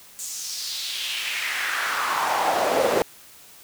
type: noise with high-pass filter sweep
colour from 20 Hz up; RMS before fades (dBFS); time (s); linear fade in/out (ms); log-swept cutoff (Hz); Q
brown; -25; 0.19-3.02; 0; 7400 to 440; 2.8
effects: white hiss -48 dBFS RMS until 3.63 s